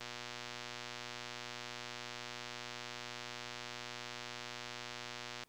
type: click train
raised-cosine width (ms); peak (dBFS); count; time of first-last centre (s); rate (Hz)
0.2; -26; 652; 0.01-5.435; 120
effects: pink hiss -71 dBFS RMS until 5.48 s